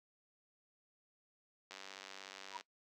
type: click train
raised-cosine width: 0.2 ms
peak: -31 dBFS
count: 88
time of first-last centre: 1.71-2.61 s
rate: 96.7 Hz
type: tone with exponential growth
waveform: sine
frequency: 960 Hz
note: B5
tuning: 49 cents flat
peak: -38 dBFS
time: 2.49-2.57 s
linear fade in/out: 5 ms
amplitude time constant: 16 ms
effects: noise-tail reverb RT60 0.1 s tail -20 dB re dry + high-pass 300 Hz 12 dB/octave